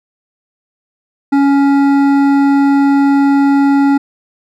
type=tone with hard clipping; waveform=sine; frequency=279.1 Hz; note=C#4; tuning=12 cents sharp; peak=-9 dBFS; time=1.32-3.98 s; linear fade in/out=10 ms; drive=11 dB; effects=none